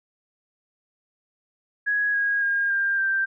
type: tone with pitch steps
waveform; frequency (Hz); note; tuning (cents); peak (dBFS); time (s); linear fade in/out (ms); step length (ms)
sine; 1666 / 1642.1 / 1618.6 / 1595.4 / 1572.5; G#6 / G#6 / G#6 / G6 / G6; +5 / -20 / -45 / +30 / +5; -20; 1.86-3.26; 20; 280
effects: none